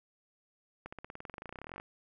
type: accelerating click train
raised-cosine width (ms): 0.5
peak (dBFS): -28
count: 26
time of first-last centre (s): 0.86-1.799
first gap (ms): 65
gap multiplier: 0.95
effects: none